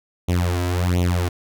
sawtooth tone with flanger, 88.8 Hz, F2, 29 cents sharp, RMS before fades -20 dBFS, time 0.28-1.29 s, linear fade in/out 10 ms, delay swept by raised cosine 0.3 to 3.1 ms, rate 1.4 Hz, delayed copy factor +1, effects none

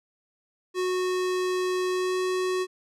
square tone with pitch glide, 367.1 to 369.4 Hz, F#4 to F#4, -14 to -3 cents, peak -25 dBFS, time 0.74-2.67 s, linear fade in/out 50 ms, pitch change +11 cents, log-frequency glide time 1.9-2.18 s, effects low-pass 9000 Hz 12 dB/octave

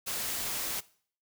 white noise, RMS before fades -34 dBFS, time 0.06-0.81 s, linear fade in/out 20 ms, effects noise-tail reverb RT60 0.5 s tail -20 dB re dry

